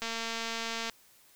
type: click train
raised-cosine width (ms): 0.2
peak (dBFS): -18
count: 201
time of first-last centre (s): 0.02-0.897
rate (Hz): 228
effects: white hiss -61 dBFS RMS until 1.35 s